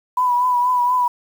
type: tone with vibrato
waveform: sine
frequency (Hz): 987.8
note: B5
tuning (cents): 0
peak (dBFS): -14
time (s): 0.17-1.08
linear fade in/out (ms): 5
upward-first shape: triangle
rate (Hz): 4.2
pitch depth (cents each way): 42
effects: 7-bit